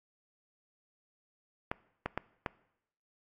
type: clicks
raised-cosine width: 0.5 ms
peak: -17 dBFS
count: 4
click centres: 1.715 / 2.06 / 2.176 / 2.462 s
effects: noise-tail reverb RT60 0.8 s tail -21 dB re dry + AAC 64 kbps